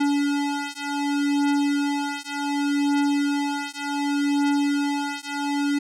square beating tone pair, 285.5 / 286.17 Hz, D4 / D4, -49 / -45 cents, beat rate 0.67 Hz, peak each -25 dBFS, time 0-5.79 s, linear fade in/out 10 ms, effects low-pass 8000 Hz 12 dB/octave

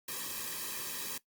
white noise with comb filter, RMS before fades -39 dBFS, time 0.08-1.18 s, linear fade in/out 5 ms, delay 1.4 ms, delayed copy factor -0.85, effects noise-tail reverb RT60 0.1 s tail -18 dB re dry + Opus 48 kbps

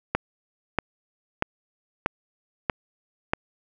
click train, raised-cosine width 0.5 ms, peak -6 dBFS, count 6, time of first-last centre 0.15-3.335 s, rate 1.57 Hz, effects none

